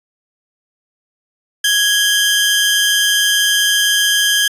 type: tone pair together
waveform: sawtooth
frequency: 1661.2 / 3136 Hz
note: G#6 / G7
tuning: 0 / 0 cents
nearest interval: major seventh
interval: 1100 cents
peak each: -11 dBFS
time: 1.64-4.48 s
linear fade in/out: 5 ms
effects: resampled to 32000 Hz